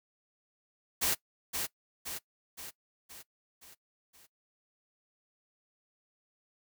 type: noise with echo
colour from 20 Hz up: white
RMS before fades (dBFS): -29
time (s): 1.01-1.15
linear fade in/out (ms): 20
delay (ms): 520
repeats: 6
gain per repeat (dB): -5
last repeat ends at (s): 4.27
effects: noise-tail reverb RT60 0.1 s tail -20 dB re dry